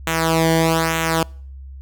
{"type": "tone with flanger", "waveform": "sawtooth", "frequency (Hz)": 163, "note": "E3", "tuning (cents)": -19, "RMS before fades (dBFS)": -18, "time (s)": [0.07, 1.23], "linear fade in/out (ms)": 2, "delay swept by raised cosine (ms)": [0.2, 0.78], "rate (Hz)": 1.1, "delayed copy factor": -0.8, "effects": ["noise-tail reverb RT60 0.5 s tail -26 dB re dry", "added 67 Hz sine -33 dBFS peak until 1.81 s"]}